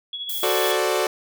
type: tone with tremolo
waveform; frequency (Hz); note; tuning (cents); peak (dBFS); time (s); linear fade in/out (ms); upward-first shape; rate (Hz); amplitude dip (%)
sine; 3359; G#7; +19; -26; 0.13-0.77; 2; triangle; 14; 60
type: noise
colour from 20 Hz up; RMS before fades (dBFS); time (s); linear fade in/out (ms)
violet; -29; 0.29-0.72; 5
type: chord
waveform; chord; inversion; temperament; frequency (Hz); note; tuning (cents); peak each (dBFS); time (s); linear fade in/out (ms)
sawtooth; D dominant seventh; first; equal; 370 / 440 / 523.3 / 587.3; F#4 / A4 / C5 / D5; 0 / 0 / 0 / 0; -20 / -21 / -25 / -21; 0.43-1.07; 2
effects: none